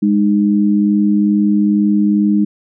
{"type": "tone pair together", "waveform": "sine", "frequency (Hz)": [205.2, 307.5], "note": ["G#3", "D#4"], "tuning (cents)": [-21, -20], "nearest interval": "perfect fifth", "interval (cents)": 701, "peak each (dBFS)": [-11, -15], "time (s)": [0.02, 2.45], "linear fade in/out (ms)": 10, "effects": []}